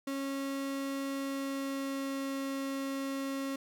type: tone with pitch glide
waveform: 35% pulse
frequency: 274.1 to 272.4 Hz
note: C#4 to C#4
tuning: -19 to -30 cents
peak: -32 dBFS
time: 0.07-3.56 s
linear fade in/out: 5 ms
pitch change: -11 cents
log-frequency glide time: 1.11-2.38 s
effects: none